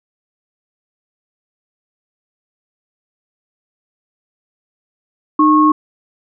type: tone pair together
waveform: sine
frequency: 305.5 / 1092.1 Hz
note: D#4 / C#6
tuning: -32 / -26 cents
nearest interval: octave + minor seventh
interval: 2206 cents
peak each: -10 dBFS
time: 5.39-5.72 s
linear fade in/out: 5 ms
effects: none

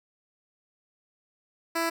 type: tone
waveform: 10% pulse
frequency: 331.8 Hz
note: E4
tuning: 11 cents sharp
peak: -17 dBFS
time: 1.75-1.9 s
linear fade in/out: 10 ms
effects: none

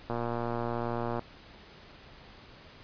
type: click train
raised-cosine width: 1 ms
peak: -19 dBFS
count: 130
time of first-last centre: 0.1-1.193 s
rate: 118 Hz
effects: pink hiss -52 dBFS RMS until 2.83 s + resampled to 11025 Hz

